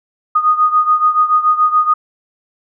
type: beating tone pair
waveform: sine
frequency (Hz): 1236 / 1243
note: D#6 / D#6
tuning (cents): -12 / -2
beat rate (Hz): 7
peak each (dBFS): -11 / -15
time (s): 0.35-1.94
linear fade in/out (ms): 10
effects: none